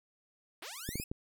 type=linear sweep; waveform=5% pulse; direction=up; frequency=276.8 to 2634 Hz; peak=-31 dBFS; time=0.62-1.04 s; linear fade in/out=5 ms
type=clicks; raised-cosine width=3 ms; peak=-24 dBFS; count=4; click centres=0.89 / 0.956 / 0.999 / 1.115 s
effects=none